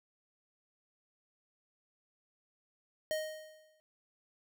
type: tone with exponential decay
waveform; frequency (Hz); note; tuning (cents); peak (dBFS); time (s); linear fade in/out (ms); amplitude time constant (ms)
square; 622.3; D#5; 0; -31; 3.11-3.8; 0; 150
effects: none